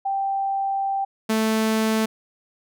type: tone pair in turn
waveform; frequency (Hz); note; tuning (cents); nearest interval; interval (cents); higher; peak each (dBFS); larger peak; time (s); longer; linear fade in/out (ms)
sine / sawtooth; 784 / 220; G5 / A3; 0 / 0; octave + minor seventh; 2200; first; -21 / -15; second; 0.05-1.05 / 1.29-2.06; first; 10
effects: none